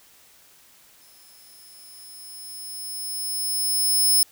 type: tone with exponential growth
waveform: 15% pulse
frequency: 5220 Hz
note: E8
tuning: 18 cents flat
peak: -9 dBFS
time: 1.01-4.23 s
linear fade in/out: 2 ms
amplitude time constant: 700 ms
effects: white hiss -54 dBFS RMS until 4.31 s